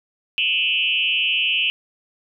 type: tone with frequency modulation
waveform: sine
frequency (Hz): 2794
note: F7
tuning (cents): 0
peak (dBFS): -17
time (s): 0.38-1.7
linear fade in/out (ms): 0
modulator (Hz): 164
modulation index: 1.8
effects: none